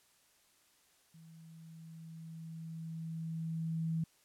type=tone with level ramp; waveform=sine; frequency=162.6 Hz; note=E3; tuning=23 cents flat; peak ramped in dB=-54 to -31 dBFS; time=1.14-4.04 s; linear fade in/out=5 ms; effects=white hiss -69 dBFS RMS until 4.24 s + low-pass 12000 Hz 12 dB/octave